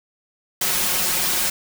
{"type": "noise with comb filter", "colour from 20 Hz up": "white", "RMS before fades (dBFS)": -21, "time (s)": [0.61, 1.5], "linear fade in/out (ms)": 5, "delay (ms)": 5.5, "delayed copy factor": 0.85, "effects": []}